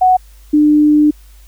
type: tone pair in turn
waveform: sine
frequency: 740 / 299.3 Hz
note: F#5 / D4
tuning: 0 / +33 cents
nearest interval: octave + major third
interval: 1567 cents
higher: first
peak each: -6 dBFS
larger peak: neither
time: 0.01-0.17 / 0.53-1.11 s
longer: second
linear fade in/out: 10 ms
effects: added 50 Hz sine -38 dBFS peak until 1.47 s + white hiss -50 dBFS RMS until 1.47 s